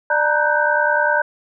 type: tone cluster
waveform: sine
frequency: 593 / 903 / 943 / 1497 / 1567 Hz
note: D5 / A5 / A#5 / F#6 / G6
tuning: +17 / +45 / +20 / +20 / -1 cents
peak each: -20 / -24 / -21 / -20 / -20 dBFS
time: 0.1-1.22 s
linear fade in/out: 5 ms
effects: none